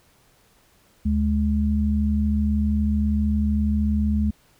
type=tone pair together; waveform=sine; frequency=74.5 / 210.7 Hz; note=D2 / G#3; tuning=+25 / +25 cents; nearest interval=octave + tritone; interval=1800 cents; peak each=-21 dBFS; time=1.05-4.31 s; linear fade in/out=10 ms; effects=pink hiss -59 dBFS RMS until 4.59 s